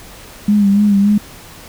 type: tone with vibrato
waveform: sine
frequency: 203.2 Hz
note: G#3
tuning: 38 cents flat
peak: -8 dBFS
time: 0.48-1.18 s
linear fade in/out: 5 ms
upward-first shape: sine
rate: 3.5 Hz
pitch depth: 49 cents each way
effects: pink hiss -37 dBFS RMS until 1.68 s